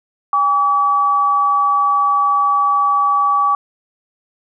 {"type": "tone pair together", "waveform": "sine", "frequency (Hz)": [811, 1144.7], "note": ["G#5", "D6"], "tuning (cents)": [-41, -45], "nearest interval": "tritone", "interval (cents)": 596, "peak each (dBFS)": [-20, -12], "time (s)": [0.33, 3.55], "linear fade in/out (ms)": 2, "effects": []}